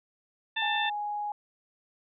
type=harmonic tone; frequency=890 Hz; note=A5; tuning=20 cents sharp; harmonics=1 / 2 / 3 / 4; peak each=-35 / -31 / -34 / -32 dBFS; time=0.56-0.9 s; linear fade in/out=10 ms
type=tone; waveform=sine; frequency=830.6 Hz; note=G#5; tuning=in tune; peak=-30 dBFS; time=0.62-1.32 s; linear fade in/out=2 ms
effects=none